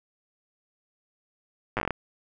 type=slowing click train; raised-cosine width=0.5 ms; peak=-12 dBFS; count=9; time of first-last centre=1.77-1.907 s; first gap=8 ms; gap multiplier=1.21; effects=none